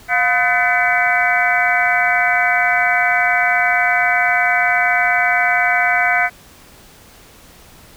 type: harmonic tone with a mistuned harmonic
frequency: 251.9 Hz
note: B3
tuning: 34 cents sharp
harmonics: 3 / 4 / 5 / 6 / 7 / 8 / 9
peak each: -18 / -29 / -26 / -18 / -26 / -18 / -20 dBFS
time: 0.08-6.3 s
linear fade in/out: 50 ms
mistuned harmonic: 3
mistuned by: -110 cents
effects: pink hiss -44 dBFS RMS until 7.96 s